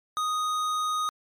sine tone with tanh clipping, 1244.5 Hz, D#6, in tune, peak -27 dBFS, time 0.17-1.09 s, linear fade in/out 0 ms, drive 16 dB, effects MP3 96 kbps

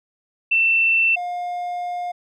sine / triangle tone pair in turn, 2681 / 710.1 Hz, E7 / F5, +29 / +29 cents, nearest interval octave + major seventh, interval 2300 cents, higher first, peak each -14 / -22 dBFS, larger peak first, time 0.51-1.16 / 1.16-2.12 s, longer second, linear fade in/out 10 ms, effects none

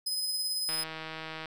sawtooth tone with tremolo, 5040 Hz, D#8, 21 cents sharp, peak -26 dBFS, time 0.06-0.84 s, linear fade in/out 10 ms, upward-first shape sine, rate 18 Hz, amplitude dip 30%
click train, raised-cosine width 0.3 ms, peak -23 dBFS, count 123, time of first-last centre 0.69-1.457 s, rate 159 Hz
effects none

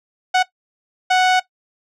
sawtooth tone bursts at uneven times, 740 Hz, F#5, in tune, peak -8 dBFS, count 2, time 0.34-0.43 / 1.1-1.4 s, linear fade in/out 10 ms, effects noise-tail reverb RT60 0.1 s tail -17 dB re dry + low-pass 5000 Hz 12 dB/octave

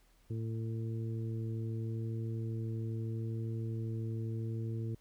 harmonic tone, 112.6 Hz, A2, 40 cents sharp, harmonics 1 / 2 / 3 / 4, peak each -35 / -45 / -45 / -50 dBFS, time 0.3-4.95 s, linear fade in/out 5 ms, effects added 40 Hz sine -65 dBFS peak until 5 s + pink hiss -70 dBFS RMS until 5 s

